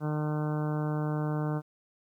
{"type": "harmonic tone", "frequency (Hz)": 151.5, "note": "D#3", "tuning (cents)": -46, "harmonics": [1, 2, 3, 4, 5, 6, 7, 8, 9, 10], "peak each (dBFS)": [-29, -35, -39, -41, -43, -45, -46, -47, -48, -49], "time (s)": [0, 1.62], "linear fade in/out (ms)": 50, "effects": ["11-bit"]}